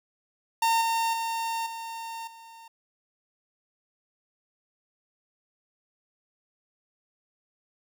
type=tone with level steps; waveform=45% pulse; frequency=912 Hz; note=A#5; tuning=38 cents flat; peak=-21 / -24 / -28 / -35 / -46 dBFS; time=0.62-2.68 s; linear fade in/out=5 ms; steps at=0.81 / 1.13 / 1.66 / 2.27 s; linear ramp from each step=5 ms; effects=none